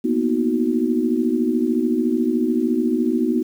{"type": "chord", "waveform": "sine", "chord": "B major seventh", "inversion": "third", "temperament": "equal with one note detuned", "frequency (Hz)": [233.1, 246.9, 316.4, 370], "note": ["A#3", "B3", "D#4", "F#4"], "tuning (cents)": [0, 0, 29, 0], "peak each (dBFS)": [-25, -20, -22, -24], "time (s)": [0.04, 3.43], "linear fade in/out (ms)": 10, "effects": ["8-bit"]}